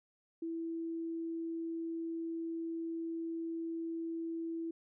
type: tone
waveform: sine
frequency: 330 Hz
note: E4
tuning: 2 cents sharp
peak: -36 dBFS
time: 0.42-4.71 s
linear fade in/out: 5 ms
effects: none